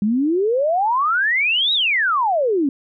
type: exponential two-way sweep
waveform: sine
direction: up then down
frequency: 197.8 to 3906 to 261.4 Hz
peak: -15 dBFS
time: 0.02-2.69 s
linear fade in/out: 2 ms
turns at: 1.73 s
effects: none

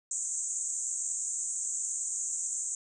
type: band-pass noise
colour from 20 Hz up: white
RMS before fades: -34 dBFS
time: 0.11-2.75 s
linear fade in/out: 2 ms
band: 6500 to 8200 Hz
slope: 96 dB/octave
effects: none

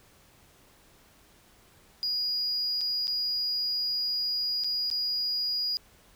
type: tone with dropouts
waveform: sine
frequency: 4887 Hz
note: D#8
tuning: 32 cents flat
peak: -25 dBFS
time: 2.03-5.77 s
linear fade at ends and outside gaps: 0 ms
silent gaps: 2.809-2.813 / 3.071-3.079 / 4.637-4.644 / 4.901-4.913 s
effects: tanh soft clip ceiling -24 dBFS + pink hiss -59 dBFS RMS until 6.15 s

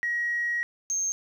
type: tone pair in turn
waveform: sine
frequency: 1900 / 6391 Hz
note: A#6 / G8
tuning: +33 / +33 cents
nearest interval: octave + major sixth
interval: 2100 cents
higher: second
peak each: -24 dBFS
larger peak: neither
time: 0.03-0.63 / 0.9-1.12 s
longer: first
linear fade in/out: 0 ms
effects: tanh soft clip ceiling -20 dBFS + 10-bit

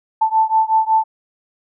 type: beating tone pair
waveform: sine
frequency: 880 / 885.4 Hz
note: A5 / A5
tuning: 0 / +11 cents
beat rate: 5.4 Hz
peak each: -15 / -16 dBFS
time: 0.21-1.04 s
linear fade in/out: 10 ms
effects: none

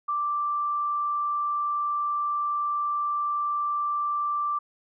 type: tone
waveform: sine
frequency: 1174.7 Hz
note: D6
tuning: in tune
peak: -24 dBFS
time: 0.08-4.59 s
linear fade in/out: 10 ms
effects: none

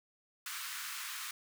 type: high-pass noise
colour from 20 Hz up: pink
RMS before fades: -42 dBFS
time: 0.46-1.31 s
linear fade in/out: 2 ms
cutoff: 1100 Hz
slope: 48 dB/octave
effects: none

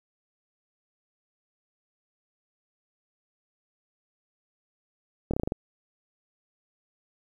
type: slowing click train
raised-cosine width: 2 ms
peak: -14 dBFS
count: 7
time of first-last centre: 5.31-5.521 s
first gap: 26 ms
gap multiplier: 1.12
effects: 9-bit

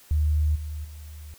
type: tone with level steps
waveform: sine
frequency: 75.7 Hz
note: D#2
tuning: 47 cents flat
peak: -19 / -30 / -38 dBFS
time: 0.11-1.34 s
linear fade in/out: 0 ms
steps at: 0.55 / 0.84 s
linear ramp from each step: 10 ms
effects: white hiss -53 dBFS RMS until 1.38 s

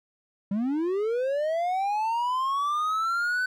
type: linear sweep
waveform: triangle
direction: up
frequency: 190 to 1519 Hz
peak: -22 dBFS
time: 0.51-3.46 s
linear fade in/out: 5 ms
effects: none

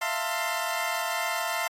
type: chord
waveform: 20% pulse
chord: F major seventh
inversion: third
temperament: equal with one note detuned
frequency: 659.3 / 698.5 / 894.3 / 1046.5 Hz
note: E5 / F5 / A5 / C6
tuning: 0 / 0 / +28 / 0 cents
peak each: -28 dBFS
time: 0.01-1.68 s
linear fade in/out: 10 ms
effects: AAC 48 kbps

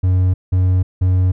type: tone bursts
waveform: triangle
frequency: 92 Hz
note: F#2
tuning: 9 cents flat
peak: -9 dBFS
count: 3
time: 0.03-1.32 s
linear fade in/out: 10 ms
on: 310 ms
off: 180 ms
effects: none

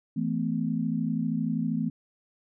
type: chord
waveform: sine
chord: E suspended fourth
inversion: none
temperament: equal with one note detuned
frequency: 164.81 / 220 / 252.7 Hz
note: E3 / A3 / B3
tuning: 0 / 0 / +40 cents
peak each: -30 / -29 / -30 dBFS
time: 0.16-1.9 s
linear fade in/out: 10 ms
effects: none

